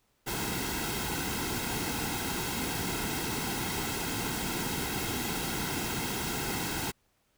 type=noise with comb filter; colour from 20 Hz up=pink; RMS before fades=-33 dBFS; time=0.26-6.92 s; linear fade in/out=20 ms; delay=1.7 ms; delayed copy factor=-0.65; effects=pink hiss -72 dBFS RMS until 7.37 s